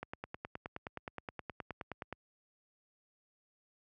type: click train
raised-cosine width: 0.5 ms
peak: -25 dBFS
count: 21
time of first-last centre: 0.03-2.126 s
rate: 9.54 Hz
effects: high-pass 60 Hz 12 dB/octave